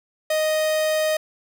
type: tone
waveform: 45% pulse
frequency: 622.3 Hz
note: D#5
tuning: in tune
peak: -19 dBFS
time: 0.3-1.17 s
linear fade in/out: 5 ms
effects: none